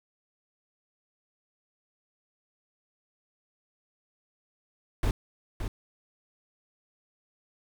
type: noise with echo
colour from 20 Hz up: brown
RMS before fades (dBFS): -25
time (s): 5.03-5.11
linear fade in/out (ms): 2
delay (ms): 570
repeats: 1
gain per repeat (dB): -7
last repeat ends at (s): 5.68
effects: none